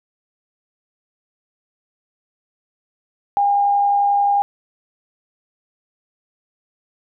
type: tone with amplitude modulation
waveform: sine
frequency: 808 Hz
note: G#5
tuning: 48 cents flat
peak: -12 dBFS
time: 3.37-4.42 s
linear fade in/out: 0 ms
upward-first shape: sine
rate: 71.3 Hz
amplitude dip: 25%
effects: none